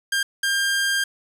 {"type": "tone bursts at uneven times", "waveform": "sawtooth", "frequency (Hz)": 1600, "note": "G6", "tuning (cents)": 35, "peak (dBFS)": -16, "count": 2, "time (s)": [[0.12, 0.23], [0.43, 1.04]], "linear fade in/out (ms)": 5, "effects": ["resampled to 32000 Hz", "7-bit"]}